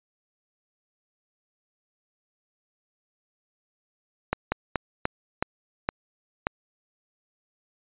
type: slowing click train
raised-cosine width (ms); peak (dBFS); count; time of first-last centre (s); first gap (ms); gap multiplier
0.5; -8; 7; 4.33-6.469; 190; 1.25
effects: resampled to 8000 Hz